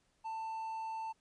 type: tone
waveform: triangle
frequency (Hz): 890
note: A5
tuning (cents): +20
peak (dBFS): -36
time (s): 0.24-1.13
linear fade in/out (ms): 20
effects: pink hiss -75 dBFS RMS until 1.2 s + resampled to 22050 Hz